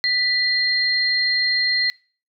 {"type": "tone pair together", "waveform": "sine", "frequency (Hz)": [1975.5, 4192], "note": ["B6", "C8"], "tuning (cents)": [0, 2], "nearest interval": "octave + minor second", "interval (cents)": 1302, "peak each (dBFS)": [-21, -19], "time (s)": [0.04, 1.9], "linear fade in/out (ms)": 0, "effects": ["noise-tail reverb RT60 0.4 s tail -23 dB re dry"]}